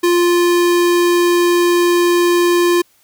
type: tone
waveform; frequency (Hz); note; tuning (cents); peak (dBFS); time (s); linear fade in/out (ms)
square; 349.2; F4; 0; -11; 0.03-2.82; 10
effects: white hiss -55 dBFS RMS until 3.03 s